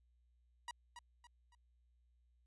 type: tone with echo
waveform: sawtooth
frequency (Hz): 962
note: B5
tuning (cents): -46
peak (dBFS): -39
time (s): 0.68-0.71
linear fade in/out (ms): 2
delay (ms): 280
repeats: 3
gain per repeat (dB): -8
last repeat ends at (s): 1.55
effects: added 60 Hz sine -70 dBFS peak until 2.46 s + resampled to 24000 Hz